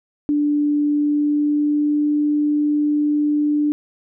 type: tone with pitch glide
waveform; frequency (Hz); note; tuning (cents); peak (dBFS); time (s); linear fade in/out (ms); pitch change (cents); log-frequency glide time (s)
sine; 293.7 to 296.3; D4 to D4; 0 to +15; -15; 0.29-3.72; 0; +15; 0.86-2.1
effects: none